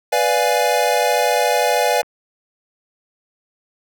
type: chord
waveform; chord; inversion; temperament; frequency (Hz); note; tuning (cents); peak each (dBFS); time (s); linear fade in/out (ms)
square; B diminished seventh; none; equal; 493.9 / 587.3 / 698.5 / 830.6; B4 / D5 / F5 / Ab5; 0 / 0 / 0 / 0; -21; 0.12-2.02; 10
type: clicks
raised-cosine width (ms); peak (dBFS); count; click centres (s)
0.5; -28; 4; 0.373 / 0.938 / 1.135 / 2.03
effects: none